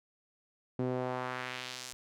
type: tone with band-pass filter sweep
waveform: sawtooth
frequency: 126.7 Hz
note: B2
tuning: 45 cents sharp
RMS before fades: -37 dBFS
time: 0.79-1.93 s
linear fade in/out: 0 ms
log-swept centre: 310 to 7400 Hz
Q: 1.2
effects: none